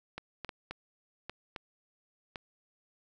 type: clicks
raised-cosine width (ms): 0.3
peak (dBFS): -23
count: 7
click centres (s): 0.18 / 0.447 / 0.492 / 0.71 / 1.296 / 1.562 / 2.358
effects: none